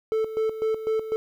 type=tone with tremolo; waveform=triangle; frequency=440 Hz; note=A4; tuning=in tune; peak=-19 dBFS; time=0.12-1.16 s; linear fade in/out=0 ms; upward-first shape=square; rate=4 Hz; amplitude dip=70%; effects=10-bit